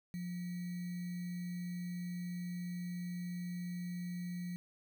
sine tone with sample-and-hold, 177 Hz, F3, 23 cents sharp, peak -38 dBFS, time 0.14-4.56 s, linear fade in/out 0 ms, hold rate 2100 Hz, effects none

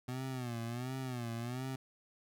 25% pulse tone with vibrato, 123.47 Hz, B2, in tune, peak -34 dBFS, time 0.08-1.76 s, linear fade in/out 5 ms, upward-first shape sine, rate 1.4 Hz, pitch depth 120 cents each way, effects none

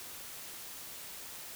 silence, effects white hiss -46 dBFS RMS until 1.55 s

